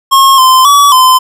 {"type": "tone with pitch steps", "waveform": "square", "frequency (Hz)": [1080, 1036, 1140, 1028], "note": ["C#6", "C6", "C#6", "C6"], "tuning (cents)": [-45, -17, 48, -31], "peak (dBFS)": -3, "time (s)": [0.11, 1.19], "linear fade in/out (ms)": 20, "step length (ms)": 270, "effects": []}